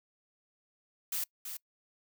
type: noise with echo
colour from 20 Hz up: blue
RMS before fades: -34 dBFS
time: 1.12-1.24 s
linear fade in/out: 5 ms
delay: 330 ms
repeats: 1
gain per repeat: -7 dB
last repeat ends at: 1.57 s
effects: noise-tail reverb RT60 0.1 s tail -24 dB re dry

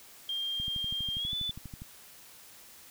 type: tone with pitch glide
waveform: sine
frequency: 3200 to 3490 Hz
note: G7 to A7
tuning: +35 to -15 cents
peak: -31 dBFS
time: 0.29-1.51 s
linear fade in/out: 2 ms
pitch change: +150 cents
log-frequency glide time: 1.16-1.33 s
type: click train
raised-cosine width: 5 ms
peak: -30 dBFS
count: 16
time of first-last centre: 0.6-1.82 s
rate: 12.3 Hz
effects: white hiss -53 dBFS RMS until 2.9 s

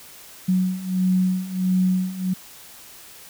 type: beating tone pair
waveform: sine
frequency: 184 / 185.5 Hz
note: F#3 / F#3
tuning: -9 / +5 cents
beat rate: 1.5 Hz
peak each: -23 / -20 dBFS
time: 0.48-2.34 s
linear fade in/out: 10 ms
effects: white hiss -44 dBFS RMS until 3.29 s

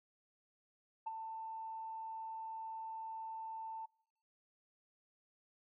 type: tone with ADSR envelope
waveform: sine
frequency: 891 Hz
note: A5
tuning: 22 cents sharp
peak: -35 dBFS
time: 1.06-3.86 s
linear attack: 12 ms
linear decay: 24 ms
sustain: -7 dB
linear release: 10 ms
effects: noise-tail reverb RT60 0.9 s tail -26 dB re dry + tanh soft clip ceiling -33 dBFS

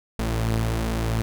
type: tone pair together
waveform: sawtooth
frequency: 55.54 / 112.5 Hz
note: A1 / A2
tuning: +17 / +39 cents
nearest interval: octave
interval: 1222 cents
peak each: -21 dBFS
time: 0.19-1.22 s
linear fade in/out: 0 ms
effects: none

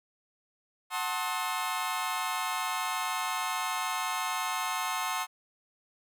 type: chord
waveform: sawtooth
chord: F# diminished seventh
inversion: none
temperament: just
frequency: 740 / 888 / 1065.6 / 1278.7 Hz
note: F#5 / A5 / C6 / Eb6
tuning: 0 / +16 / +31 / +47 cents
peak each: -33 / -32 / -30 / -33 dBFS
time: 0.9-5.27 s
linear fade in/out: 50 ms
effects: none

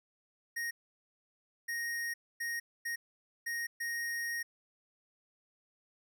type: tone bursts at uneven times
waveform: square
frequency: 1867 Hz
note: A#6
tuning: 2 cents sharp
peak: -35 dBFS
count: 6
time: 0.56-0.71 / 1.68-2.14 / 2.4-2.6 / 2.85-2.96 / 3.46-3.67 / 3.8-4.43 s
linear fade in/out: 10 ms
effects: none

